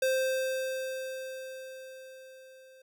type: tone with level ramp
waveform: square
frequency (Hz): 523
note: C5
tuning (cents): -1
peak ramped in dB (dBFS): -25 to -54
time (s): 0.02-2.82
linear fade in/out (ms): 5
effects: none